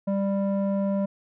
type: tone with low-pass filter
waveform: square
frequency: 197.3 Hz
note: G3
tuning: 11 cents sharp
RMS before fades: -25 dBFS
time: 0.07-1.06 s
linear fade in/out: 10 ms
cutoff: 680 Hz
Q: 1.8
effects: none